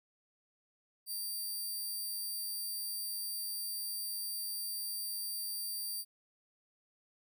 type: tone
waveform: 5% pulse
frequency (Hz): 4699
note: D8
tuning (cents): 0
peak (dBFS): -30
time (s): 1.06-6.05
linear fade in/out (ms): 50
effects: none